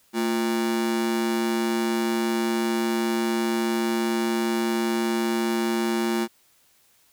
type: ring-modulated tone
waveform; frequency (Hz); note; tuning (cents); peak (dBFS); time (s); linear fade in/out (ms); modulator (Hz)
45% pulse; 286.8; D4; -41; -19; 0.13-6.28; 50; 62.5
effects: white hiss -61 dBFS RMS until 7.12 s